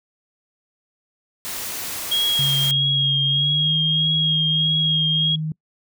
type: noise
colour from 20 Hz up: white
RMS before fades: -29 dBFS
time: 1.45-2.71 s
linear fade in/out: 0 ms
type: tone with vibrato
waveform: sine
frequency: 3266 Hz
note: G#7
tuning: 30 cents flat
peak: -17 dBFS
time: 2.11-5.36 s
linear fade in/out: 10 ms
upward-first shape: triangle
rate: 1.6 Hz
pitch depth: 26 cents each way
type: tone with pitch glide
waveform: sine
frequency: 138.59 to 156.46 Hz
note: C#3 to D#3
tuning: 0 to +10 cents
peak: -22 dBFS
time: 2.39-5.52 s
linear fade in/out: 2 ms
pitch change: +210 cents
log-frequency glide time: 3.3-3.74 s
effects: noise-tail reverb RT60 0.1 s tail -25 dB re dry